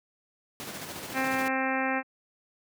pink noise with tremolo, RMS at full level -37 dBFS, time 0.6-1.48 s, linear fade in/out 0 ms, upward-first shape square, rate 14 Hz, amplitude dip 30%
harmonic tone, 263.8 Hz, C4, 14 cents sharp, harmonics 1 / 2 / 3 / 4 / 5 / 6 / 7 / 8 / 9 / 10, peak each -31 / -34 / -32 / -37 / -38 / -35 / -34 / -39 / -37 / -41 dBFS, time 1.13-2.03 s, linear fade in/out 50 ms
effects high-pass 150 Hz 12 dB/octave

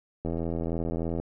click train, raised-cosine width 2 ms, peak -18 dBFS, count 80, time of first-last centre 0.25-1.2 s, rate 83.2 Hz, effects none

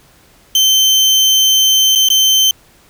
30% pulse tone with dropouts, 3100 Hz, G7, 20 cents flat, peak -5 dBFS, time 0.55-2.51 s, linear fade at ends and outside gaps 2 ms, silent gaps 1.952-1.957 / 2.087-2.101 s, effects pink hiss -48 dBFS RMS until 2.89 s

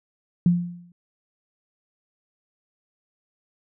sine tone with exponential decay, 174.61 Hz, F3, in tune, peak -12 dBFS, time 0.46-0.92 s, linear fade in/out 2 ms, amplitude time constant 100 ms, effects none

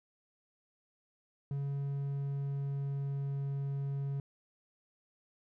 triangle tone with pitch glide, 140 to 139.03 Hz, C#3 to C#3, +18 to +5 cents, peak -31 dBFS, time 1.51-4.2 s, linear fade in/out 2 ms, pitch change -13 cents, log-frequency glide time 1.74-3.44 s, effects none

